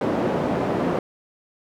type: band-pass noise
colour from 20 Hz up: white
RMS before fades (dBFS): -23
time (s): 0.01-0.99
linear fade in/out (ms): 2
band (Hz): 150 to 520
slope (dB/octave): 12
effects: none